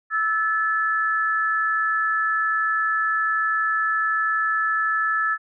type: tone pair together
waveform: sine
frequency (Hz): 1316 / 1729.4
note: E6 / A6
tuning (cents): -3 / -30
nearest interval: perfect fourth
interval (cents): 473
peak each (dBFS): -22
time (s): 0.1-5.38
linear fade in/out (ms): 50
effects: none